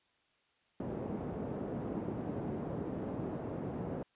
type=band-pass noise; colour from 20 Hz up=pink; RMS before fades=-39 dBFS; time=0.8-4.03 s; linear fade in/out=2 ms; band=150 to 490 Hz; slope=12 dB/octave; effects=white hiss -73 dBFS RMS until 4.15 s + resampled to 8000 Hz